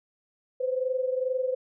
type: tone pair together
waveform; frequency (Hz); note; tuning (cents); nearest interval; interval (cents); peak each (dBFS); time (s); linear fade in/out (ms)
sine; 509 / 531.4; C5 / C5; -48 / +27; minor second; 75; -26 / -31; 0.6-1.55; 10
effects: none